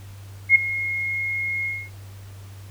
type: tone with ADSR envelope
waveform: sine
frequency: 2153 Hz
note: C7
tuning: 49 cents sharp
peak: -7 dBFS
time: 0.49-1.9 s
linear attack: 62 ms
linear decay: 11 ms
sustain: -16 dB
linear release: 240 ms
effects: added 98 Hz sine -38 dBFS peak until 2.7 s + pink hiss -50 dBFS RMS until 2.7 s